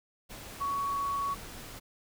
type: tone in noise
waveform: sine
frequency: 1119 Hz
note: C#6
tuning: 16 cents sharp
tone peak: -29 dBFS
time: 0.6-1.35 s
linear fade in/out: 20 ms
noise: pink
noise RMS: -45 dBFS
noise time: 0.29-1.8 s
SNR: +13 dB
effects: none